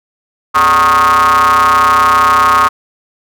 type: ring-modulated tone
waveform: square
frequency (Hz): 82.41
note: E2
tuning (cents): 0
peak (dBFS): -4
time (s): 0.54-2.69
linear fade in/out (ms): 20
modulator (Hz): 1170
effects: none